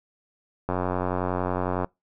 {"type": "click train", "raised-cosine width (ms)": 1, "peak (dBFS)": -12, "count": 106, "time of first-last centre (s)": [0.69, 1.845], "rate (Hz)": 90.9, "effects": ["noise-tail reverb RT60 0.2 s tail -25 dB re dry"]}